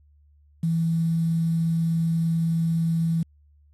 sine tone with quantisation, 164.81 Hz, E3, in tune, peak -20 dBFS, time 0.63-3.23 s, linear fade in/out 5 ms, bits 8, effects added 73 Hz sine -54 dBFS peak until 3.73 s + AAC 32 kbps

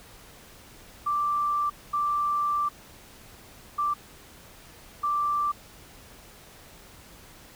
sine tone bursts at uneven times, 1174.7 Hz, D6, in tune, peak -23 dBFS, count 4, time 1.06-1.7 / 1.93-2.69 / 3.78-3.94 / 5.03-5.52 s, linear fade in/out 10 ms, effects pink hiss -50 dBFS RMS until 7.55 s

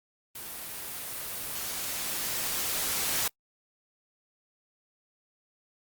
white noise with level ramp, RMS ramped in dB -40 to -28 dBFS, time 0.35-3.28 s, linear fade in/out 5 ms, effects noise-tail reverb RT60 0.1 s tail -26 dB re dry + Opus 32 kbps

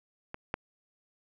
clicks, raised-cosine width 0.5 ms, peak -23 / -15 dBFS, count 2, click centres 0.344 / 0.541 s, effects none

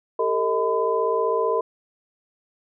sine tone cluster, 397.7 / 453.3 / 629 / 1009 Hz, G4 / A#4 / D#5 / B5, +25 / -48 / +19 / +37 cents, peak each -27 / -22 / -27 / -25 dBFS, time 0.19-1.61 s, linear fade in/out 5 ms, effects none

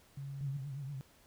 sine tone, 138.59 Hz, C#3, in tune, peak -40 dBFS, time 0.17-0.57 s, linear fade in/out 5 ms
sine tone with vibrato, 138.59 Hz, C#3, in tune, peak -39 dBFS, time 0.41-1.01 s, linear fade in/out 0 ms, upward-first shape triangle, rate 8.5 Hz, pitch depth 130 cents each way
effects pink hiss -64 dBFS RMS until 1.26 s

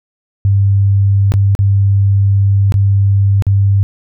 sine tone with dropouts, 99.1 Hz, G2, 19 cents sharp, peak -7 dBFS, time 0.45-3.83 s, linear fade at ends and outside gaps 0 ms, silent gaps 1.32-1.339 / 1.551-1.59 / 2.722-2.741 / 3.423-3.467 s, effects none

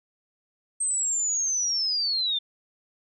sine linear sweep, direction down, 8372 to 3537 Hz, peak -23 dBFS, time 0.8-2.39 s, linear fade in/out 10 ms, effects none

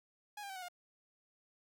sawtooth tone with pitch steps, 830.6 / 799.1 / 768.7 / 739.6 / 711.5 Hz, G#5 / G5 / G5 / F#5 / F5, 0 / +33 / -34 / -1 / +32 cents, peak -40 dBFS, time 0.37-0.685 s, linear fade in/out 5 ms, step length 63 ms, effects none

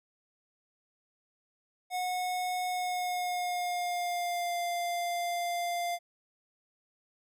square tone with pitch glide, 729 to 696.5 Hz, F#5 to F5, -26 to -5 cents, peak -31 dBFS, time 1.9-5.99 s, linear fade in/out 50 ms, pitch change -79 cents, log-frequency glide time 2.68-4.58 s, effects none

